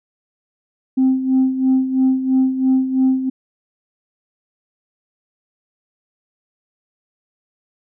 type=tone with tremolo; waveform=sine; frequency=261.6 Hz; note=C4; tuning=in tune; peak=-9 dBFS; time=0.97-3.3 s; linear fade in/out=10 ms; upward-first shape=sine; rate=3 Hz; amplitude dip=70%; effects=tanh soft clip ceiling -8 dBFS